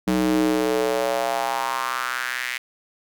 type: tone with high-pass filter sweep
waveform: square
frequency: 62.4 Hz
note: B1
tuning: 19 cents sharp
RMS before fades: -23 dBFS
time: 0.07-2.58 s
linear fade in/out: 10 ms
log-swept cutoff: 230 to 2100 Hz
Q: 3.5
effects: none